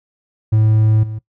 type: tone with level steps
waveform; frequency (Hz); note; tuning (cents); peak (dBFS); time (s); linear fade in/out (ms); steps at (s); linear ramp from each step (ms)
triangle; 108.8; A2; -19; -8 / -21; 0.52-1.19; 10; 1.03; 5
effects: noise-tail reverb RT60 0.1 s tail -19 dB re dry